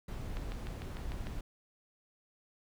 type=noise; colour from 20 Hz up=brown; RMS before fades=-40 dBFS; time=0.08-1.41 s; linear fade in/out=5 ms
type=click train; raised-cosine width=0.3 ms; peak=-28 dBFS; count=7; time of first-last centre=0.37-1.27 s; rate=6.67 Hz
effects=none